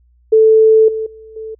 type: tone with level steps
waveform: sine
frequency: 440 Hz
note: A4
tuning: in tune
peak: -5 / -17 / -34 / -24 dBFS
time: 0.32-1.55 s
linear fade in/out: 10 ms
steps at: 0.88 / 1.06 / 1.36 s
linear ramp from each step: 5 ms
effects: added 60 Hz sine -49 dBFS peak until 1.59 s